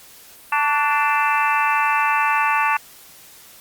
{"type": "harmonic tone with a mistuned harmonic", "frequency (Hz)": 294.8, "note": "D4", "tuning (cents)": 7, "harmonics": [3, 4, 5, 6, 7, 8, 9], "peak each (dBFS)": [-20, -21, -25, -26, -29, -30, -24], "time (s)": [0.52, 2.77], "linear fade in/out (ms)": 5, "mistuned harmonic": 4, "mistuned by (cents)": -51, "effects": ["white hiss -45 dBFS RMS until 3.6 s", "Opus 48 kbps"]}